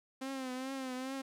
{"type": "tone with vibrato", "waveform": "sawtooth", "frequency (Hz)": 261.6, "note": "C4", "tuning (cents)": 0, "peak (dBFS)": -34, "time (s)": [0.21, 1.22], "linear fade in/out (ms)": 10, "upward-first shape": "triangle", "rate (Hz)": 2.4, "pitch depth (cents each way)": 69, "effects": ["low-pass 11000 Hz 12 dB/octave", "12-bit"]}